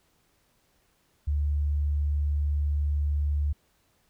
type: tone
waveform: sine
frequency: 73.1 Hz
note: D2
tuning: 7 cents flat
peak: -23 dBFS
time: 1.27-3.53 s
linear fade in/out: 10 ms
effects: pink hiss -68 dBFS RMS until 4.09 s